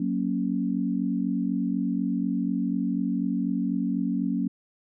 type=chord; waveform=sine; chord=F# major; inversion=none; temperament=equal; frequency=185 / 233.1 / 277.2 Hz; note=F#3 / A#3 / C#4; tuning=0 / 0 / 0 cents; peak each=-28 dBFS; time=0-4.48 s; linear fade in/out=5 ms; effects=none